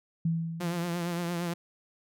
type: tone with exponential decay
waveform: sine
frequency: 164.81 Hz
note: E3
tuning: in tune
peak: -23 dBFS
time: 0.25-1.31 s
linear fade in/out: 5 ms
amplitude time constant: 230 ms
type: tone with vibrato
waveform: sawtooth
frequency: 172.7 Hz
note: F3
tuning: 19 cents flat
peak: -26 dBFS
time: 0.6-1.54 s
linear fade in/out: 10 ms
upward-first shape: triangle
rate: 8.7 Hz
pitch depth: 54 cents each way
effects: none